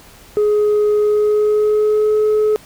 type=tone with pitch glide; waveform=sine; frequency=419.3 to 427.4 Hz; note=G#4 to G#4; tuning=+17 to +50 cents; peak=-9 dBFS; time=0.37-2.56 s; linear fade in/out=0 ms; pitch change=+33 cents; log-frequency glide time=1-2.14 s; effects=tanh soft clip ceiling -10 dBFS + pink hiss -43 dBFS RMS until 2.65 s